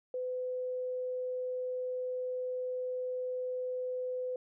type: tone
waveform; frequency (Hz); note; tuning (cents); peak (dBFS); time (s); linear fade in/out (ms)
sine; 505; B4; +39; -33; 0.14-4.36; 2
effects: none